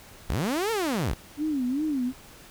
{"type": "linear two-way sweep", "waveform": "sawtooth", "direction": "up then down", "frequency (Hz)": [32, 466.2, 32], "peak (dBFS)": -21, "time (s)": [0.29, 1.14], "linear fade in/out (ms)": 10, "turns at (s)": 0.71}
{"type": "tone with vibrato", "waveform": "sine", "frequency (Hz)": 277.2, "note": "C#4", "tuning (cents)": 0, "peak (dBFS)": -24, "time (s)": [1.37, 2.13], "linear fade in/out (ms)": 50, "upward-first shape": "sine", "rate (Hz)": 2.6, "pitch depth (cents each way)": 210}
{"effects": ["pink hiss -49 dBFS RMS until 2.5 s"]}